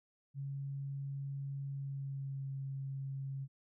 sine tone with pitch glide, 138.59 to 136.13 Hz, C#3 to C#3, 0 to -31 cents, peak -38 dBFS, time 0.34-3.48 s, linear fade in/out 50 ms, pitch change -31 cents, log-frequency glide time 1.7-2.51 s, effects none

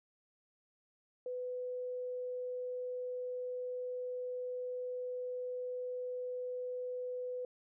sine tone, 499.5 Hz, B4, 20 cents sharp, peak -37 dBFS, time 1.26-7.45 s, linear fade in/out 2 ms, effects none

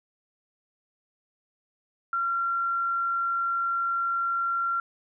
sine tone, 1372 Hz, F6, 31 cents flat, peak -24 dBFS, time 2.13-4.8 s, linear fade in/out 2 ms, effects none

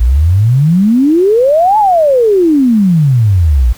sine exponential two-way sweep, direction up then down, 55 to 880 to 55 Hz, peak -5 dBFS, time 0-3.73 s, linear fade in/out 10 ms, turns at 1.78 s, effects pink hiss -37 dBFS RMS until 3.77 s

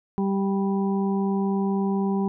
harmonic tone, 196 Hz, G3, in tune, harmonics 1 / 2 / 4 / 5, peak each -22 / -28 / -34 / -36 dBFS, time 0.18-2.28 s, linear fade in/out 0 ms, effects none

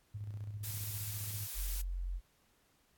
sine tone with tremolo, 103.9 Hz, G#2, 1 cent sharp, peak -38 dBFS, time 0.14-1.47 s, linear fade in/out 10 ms, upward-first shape square, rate 15 Hz, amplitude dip 45%
blue noise, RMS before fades -42 dBFS, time 0.63-1.82 s, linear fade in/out 10 ms
sine tone, 44.69 Hz, F1, 41 cents sharp, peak -35 dBFS, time 1.54-2.21 s, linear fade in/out 50 ms
effects pink hiss -72 dBFS RMS until 2.97 s + AAC 64 kbps

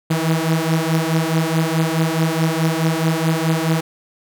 sawtooth beating tone pair, 159.2 / 163.9 Hz, D#3 / E3, +40 / -10 cents, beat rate 4.7 Hz, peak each -15 dBFS, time 0.1-3.81 s, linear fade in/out 10 ms, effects none

